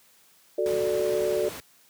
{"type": "chord", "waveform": "sine", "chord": "D major", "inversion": "first", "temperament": "equal", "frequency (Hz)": [370, 440, 587.3], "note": ["F#4", "A4", "D5"], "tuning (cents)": [0, 0, 0], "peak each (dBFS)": -27, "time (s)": [0.58, 1.49], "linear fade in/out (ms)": 5}
{"type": "noise", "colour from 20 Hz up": "pink", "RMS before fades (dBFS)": -38, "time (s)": [0.66, 1.6], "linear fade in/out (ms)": 0}
{"effects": ["white hiss -59 dBFS RMS until 1.89 s", "high-pass 100 Hz 12 dB/octave"]}